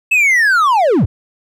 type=linear sweep; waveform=triangle; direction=down; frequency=2645 to 61 Hz; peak=-7 dBFS; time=0.11-1.06 s; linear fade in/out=10 ms; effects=none